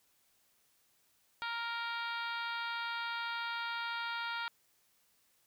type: harmonic tone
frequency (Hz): 466.2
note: A#4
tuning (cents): 0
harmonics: 2 / 3 / 4 / 5 / 6 / 7 / 8 / 9 / 10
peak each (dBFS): -41 / -39 / -47 / -46 / -51 / -48 / -48 / -52 / -55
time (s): 1.42-4.48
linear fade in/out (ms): 0
effects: white hiss -72 dBFS RMS until 5.46 s